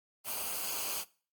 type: noise with comb filter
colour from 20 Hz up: white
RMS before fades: -36 dBFS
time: 0.24-1.05 s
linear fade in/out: 50 ms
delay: 0.54 ms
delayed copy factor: -0.65
effects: noise-tail reverb RT60 0.4 s tail -21 dB re dry + Opus 32 kbps